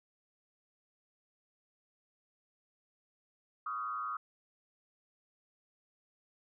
sine tone with frequency modulation, 1244.5 Hz, D#6, in tune, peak -35 dBFS, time 3.66-4.17 s, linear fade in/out 5 ms, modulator 111 Hz, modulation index 0.96, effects none

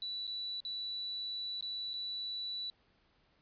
sine tone with dropouts, 3951 Hz, B7, in tune, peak -37 dBFS, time 0.02-2.7 s, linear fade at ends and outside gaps 1 ms, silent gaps 0.269-0.276 / 0.603-0.65 / 1.609-1.625 / 1.934-1.939 s, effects pink hiss -71 dBFS RMS until 3.41 s + resampled to 11025 Hz

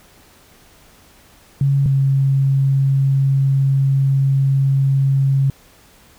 sine tone pair in turn, 138.59 / 136.29 Hz, C#3 / C#3, 0 / -29 cents, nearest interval unison, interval 29 cents, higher first, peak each -12 dBFS, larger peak neither, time 1.61-1.86 / 1.86-5.5 s, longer second, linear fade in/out 2 ms, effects pink hiss -49 dBFS RMS until 6.18 s

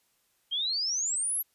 sine exponential sweep, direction up, 3136 to 11900 Hz, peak -27 dBFS, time 0.51-1.43 s, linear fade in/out 20 ms, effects white hiss -71 dBFS RMS until 1.54 s + resampled to 32000 Hz

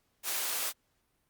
white high-pass noise, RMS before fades -33 dBFS, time 0.23-0.73 s, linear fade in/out 50 ms, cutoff 430 Hz, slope 12 dB/octave, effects pink hiss -75 dBFS RMS until 1.29 s + Opus 48 kbps

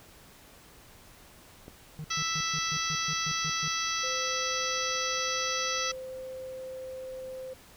click, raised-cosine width 2 ms, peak -31 dBFS, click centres 1.681 s
triangle tone bursts, 154.5 Hz, D#3, 12 cents flat, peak -33 dBFS, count 10, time 1.99-3.68 s, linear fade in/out 0 ms, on 52 ms, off 130 ms
harmonic tone, 659.3 Hz, E5, in tune, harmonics 2 / 3 / 4 / 5 / 6 / 7 / 8 / 9, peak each -34 / -37 / -38 / -38 / -39 / -39 / -39 / -35 dBFS, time 2.1-5.92 s, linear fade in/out 10 ms
sine tone with pitch glide, 515 to 519.5 Hz, C5 to C5, -28 to -12 cents, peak -37 dBFS, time 4.03-7.54 s, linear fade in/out 10 ms, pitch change +16 cents, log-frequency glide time 5.05-6.09 s
effects pink hiss -54 dBFS RMS until 7.76 s

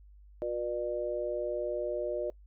harmonic tone, 120 Hz, B2, 49 cents flat, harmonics 3 / 4 / 5, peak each -36 / -37 / -33 dBFS, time 0.42-2.3 s, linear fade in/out 0 ms, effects noise-tail reverb RT60 0.1 s tail -23 dB re dry + added 50 Hz sine -52 dBFS peak until 2.46 s

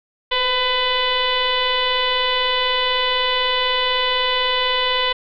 sine tone with frequency modulation, 2000 Hz, B6, 21 cents sharp, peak -16 dBFS, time 0.31-5.13 s, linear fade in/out 10 ms, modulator 497 Hz, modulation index 3.4, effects none

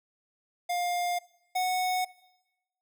square tone pair in turn, 706 / 736.5 Hz, F5 / F#5, +19 / -8 cents, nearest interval minor second, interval 73 cents, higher second, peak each -28 / -26 dBFS, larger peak second, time 0.69-1.19 / 1.55-2.05 s, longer neither, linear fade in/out 10 ms, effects noise-tail reverb RT60 1.0 s tail -21 dB re dry

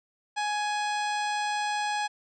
harmonic tone with a mistuned harmonic, 835 Hz, G#5, 9 cents sharp, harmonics 1 / 2 / 3 / 4 / 5 / 6 / 7 / 9 / 10, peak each -28 / -34 / -38 / -40 / -42 / -44 / -45 / -47 / -48 dBFS, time 0.36-2.08 s, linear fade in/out 20 ms, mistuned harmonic 7, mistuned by +29 cents, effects none

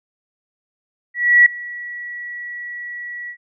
sine tone with ADSR envelope, 1935 Hz, B6, 36 cents flat, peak -5 dBFS, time 1.14-3.37 s, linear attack 320 ms, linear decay 4 ms, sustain -22 dB, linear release 77 ms, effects none

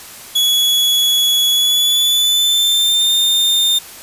40% pulse tone with pitch glide, 3380 to 3623 Hz, G#7 to A7, +30 to +50 cents, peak -10 dBFS, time 0.35-3.79 s, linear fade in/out 10 ms, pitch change +120 cents, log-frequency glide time 1.51-3.12 s, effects white hiss -35 dBFS RMS until 4.02 s + resampled to 32000 Hz

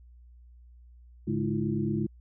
sine tone cluster, 106.7 / 144.1 / 211.3 / 318.5 / 346.6 Hz, G#2 / D3 / G#3 / D#4 / F4, +47 / -33 / +30 / +41 / -13 cents, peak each -35 / -32 / -30 / -34 / -34 dBFS, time 1.27-2.07 s, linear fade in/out 10 ms, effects added 60 Hz sine -50 dBFS peak until 2.2 s

